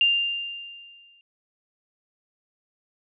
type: tone with exponential decay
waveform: sine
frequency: 2794 Hz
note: F7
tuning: in tune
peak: -15 dBFS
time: 0.01-1.21 s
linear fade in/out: 1 ms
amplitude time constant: 260 ms
effects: none